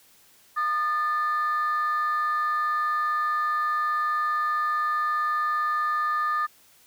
sine tone pair together, 1219.2 / 1760 Hz, D#6 / A6, -36 / 0 cents, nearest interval tritone, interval 636 cents, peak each -22 / -29 dBFS, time 0.56-6.47 s, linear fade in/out 20 ms, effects tanh soft clip ceiling -18 dBFS + white hiss -57 dBFS RMS until 6.86 s

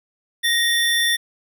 square tone pair together, 1869 / 3533 Hz, A#6 / A7, +4 / +6 cents, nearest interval major seventh, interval 1102 cents, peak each -20 dBFS, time 0.43-1.17 s, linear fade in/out 20 ms, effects none

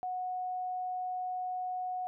sine tone, 734 Hz, F#5, 14 cents flat, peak -33 dBFS, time 0.03-2.07 s, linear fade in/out 0 ms, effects none

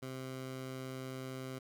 15% pulse tone, 130.81 Hz, C3, in tune, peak -35 dBFS, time 0.02-1.59 s, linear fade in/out 10 ms, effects none

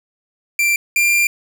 45% pulse tone pair in turn, 2358 / 2384 Hz, D7 / D7, +6 / +25 cents, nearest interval unison, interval 19 cents, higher second, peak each -13 / -12 dBFS, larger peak second, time 0.59-0.76 / 0.96-1.27 s, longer second, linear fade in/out 2 ms, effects none

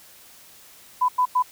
sine tone bursts, 1000 Hz, B5, 21 cents sharp, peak -16 dBFS, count 3, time 1.01-1.426 s, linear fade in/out 10 ms, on 76 ms, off 94 ms, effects white hiss -49 dBFS RMS until 1.51 s

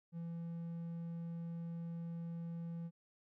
triangle tone, 168.1 Hz, E3, 34 cents sharp, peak -39 dBFS, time 0.12-2.91 s, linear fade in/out 50 ms, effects none

